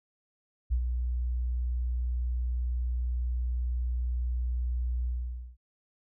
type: tone with ADSR envelope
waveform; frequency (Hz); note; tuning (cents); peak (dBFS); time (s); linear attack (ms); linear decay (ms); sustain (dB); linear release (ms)
sine; 61; B1; -21; -22; 0.7-5.57; 25; 75; -5; 510
effects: none